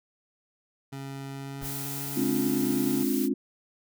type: tone with pitch glide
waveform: 25% pulse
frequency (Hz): 136.9 to 140.59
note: C#3 to C#3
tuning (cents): -21 to +25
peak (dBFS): -32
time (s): 0.92-3.04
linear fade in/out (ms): 10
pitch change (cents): +46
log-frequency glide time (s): 1.3-2.37
type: noise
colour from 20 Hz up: blue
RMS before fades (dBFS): -36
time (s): 1.61-3.29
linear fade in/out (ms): 50
type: noise with exponential decay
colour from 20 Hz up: brown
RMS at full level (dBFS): -36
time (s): 1.61-1.81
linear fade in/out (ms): 5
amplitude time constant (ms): 43
type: chord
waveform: sine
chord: D half-diminished seventh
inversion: second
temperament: just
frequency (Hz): 211.4 / 264.3 / 293.7 / 352.4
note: Ab3 / C4 / D4 / F4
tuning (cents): +31 / +18 / 0 / +16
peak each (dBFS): -31 / -27 / -30 / -31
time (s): 2.16-3.34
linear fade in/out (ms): 10
effects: none